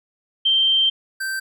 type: tone pair in turn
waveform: sine / square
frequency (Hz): 3139 / 1558.7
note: G7 / G6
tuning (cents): +2 / -10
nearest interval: octave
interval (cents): 1212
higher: first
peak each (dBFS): -14 / -24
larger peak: first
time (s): 0.45-0.9 / 1.2-1.4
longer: first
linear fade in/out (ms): 10
effects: none